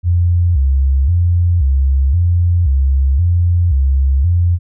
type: tone with vibrato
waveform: sine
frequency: 76.8 Hz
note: D#2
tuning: 22 cents flat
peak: -9 dBFS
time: 0.03-4.59 s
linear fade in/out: 50 ms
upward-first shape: square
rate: 0.95 Hz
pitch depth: 220 cents each way
effects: none